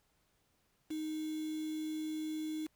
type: tone with quantisation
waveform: sine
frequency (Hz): 311.1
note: D#4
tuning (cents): 0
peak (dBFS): -36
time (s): 0.9-2.67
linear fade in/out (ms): 10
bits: 8
effects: pink hiss -75 dBFS RMS until 2.75 s